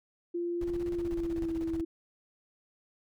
sine tone with pitch glide, 345.8 to 328.9 Hz, F4 to E4, -17 to -4 cents, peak -30 dBFS, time 0.34-1.85 s, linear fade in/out 10 ms, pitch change -87 cents, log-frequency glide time 0.93-1.56 s
brown noise with tremolo, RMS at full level -40 dBFS, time 0.61-1.81 s, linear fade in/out 2 ms, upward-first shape square, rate 16 Hz, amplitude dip 75%
effects none

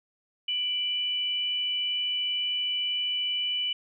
sine tone pair together, 2352 / 2975 Hz, D7 / F#7, +2 / +9 cents, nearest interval major third, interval 407 cents, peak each -38 / -26 dBFS, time 0.48-3.73 s, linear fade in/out 5 ms, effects none

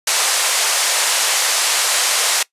white band-pass noise, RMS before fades -17 dBFS, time 0.07-2.43 s, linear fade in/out 5 ms, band 520 to 9600 Hz, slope 24 dB/octave, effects noise-tail reverb RT60 0.1 s tail -21 dB re dry + resampled to 32000 Hz

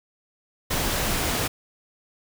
pink noise, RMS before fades -25 dBFS, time 0.7-1.48 s, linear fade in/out 10 ms, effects none

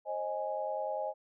sine chord, Ab major, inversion first, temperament equal with one note detuned, 532.1 / 622.3 / 830.6 Hz, C5 / Eb5 / Ab5, +29 / 0 / 0 cents, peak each -38 / -36 / -37 dBFS, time 0.05-1.14 s, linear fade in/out 50 ms, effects none

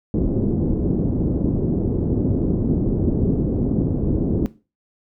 white low-pass noise, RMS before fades -20 dBFS, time 0.14-4.46 s, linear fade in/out 0 ms, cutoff 340 Hz, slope 24 dB/octave, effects noise-tail reverb RT60 0.3 s tail -17 dB re dry

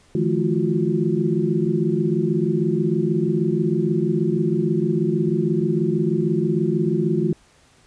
sine tone cluster, 153.7 / 169.9 / 214 / 341 / 367.3 Hz, D#3 / F3 / A3 / F4 / F#4, -21 / -47 / -48 / -41 / -13 cents, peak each -24 dBFS, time 0.15-7.33 s, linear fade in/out 2 ms, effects pink hiss -55 dBFS RMS until 7.86 s + resampled to 22050 Hz

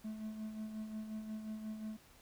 triangle tone with tremolo, 216.7 Hz, A3, 26 cents flat, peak -37 dBFS, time 0.04-1.97 s, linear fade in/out 10 ms, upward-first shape sine, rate 5.6 Hz, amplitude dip 50%, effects pink hiss -63 dBFS RMS until 2.21 s

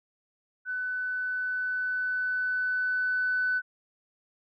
sine tone with level ramp, 1500 Hz, F#6, 23 cents sharp, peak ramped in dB -29 to -23 dBFS, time 0.65-3.62 s, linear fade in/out 50 ms, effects tanh soft clip ceiling -19 dBFS

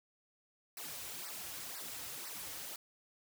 white noise with flanger, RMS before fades -45 dBFS, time 0.77-2.76 s, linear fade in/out 2 ms, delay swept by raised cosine 0.29 to 5.09 ms, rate 2 Hz, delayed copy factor -0.95, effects none

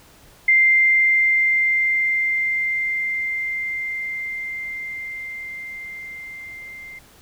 sine tone with level ramp, 2093 Hz, C7, in tune, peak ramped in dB -11 to -35 dBFS, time 0.48-6.99 s, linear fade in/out 5 ms, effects pink hiss -50 dBFS RMS until 7.21 s

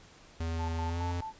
square tone with pitch glide, 82.4 to 87.2 Hz, E2 to F2, 0 to -2 cents, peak -32 dBFS, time 0.4-1.21 s, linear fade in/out 5 ms, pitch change +98 cents, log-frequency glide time 0.85-1.04 s
sine tone with tremolo, 880 Hz, A5, in tune, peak -36 dBFS, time 0.57-1.33 s, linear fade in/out 50 ms, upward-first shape square, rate 4.6 Hz, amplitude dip 70%
effects pink hiss -56 dBFS RMS until 1.39 s + resampled to 16000 Hz

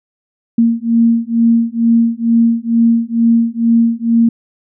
sine beating tone pair, 230 / 232.2 Hz, A#3 / A#3, -23 / -7 cents, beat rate 2.2 Hz, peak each -12 dBFS, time 0.58-4.29 s, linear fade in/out 5 ms, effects none

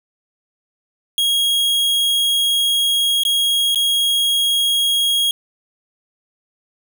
45% pulse tone with dropouts, 3286 Hz, G#7, 19 cents flat, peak -14 dBFS, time 1.18-5.31 s, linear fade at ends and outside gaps 1 ms, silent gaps 3.235-3.251 / 3.747-3.757 s, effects none

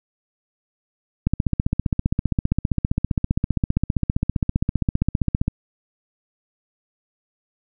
click train, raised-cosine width 5 ms, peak -6 dBFS, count 65, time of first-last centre 1.27-5.481 s, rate 15.2 Hz, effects none

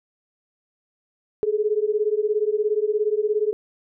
sine beating tone pair, 415.3 / 432.3 Hz, G#4 / A4, 0 / -31 cents, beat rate 17 Hz, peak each -22 / -22 dBFS, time 1.43-3.53 s, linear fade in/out 0 ms, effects none

